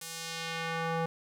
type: tone with band-pass filter sweep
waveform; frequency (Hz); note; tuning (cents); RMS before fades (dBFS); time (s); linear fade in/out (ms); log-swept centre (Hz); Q
square; 164.81; E3; 0; -35; 0.01-1.06; 5; 10000 to 720; 0.82
effects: 10-bit